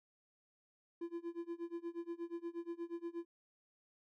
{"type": "tone with tremolo", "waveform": "triangle", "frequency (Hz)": 340, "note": "F4", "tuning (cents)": -46, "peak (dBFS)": -36, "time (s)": [1.01, 3.25], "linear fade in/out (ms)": 5, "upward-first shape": "sine", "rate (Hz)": 8.4, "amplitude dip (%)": 95, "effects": []}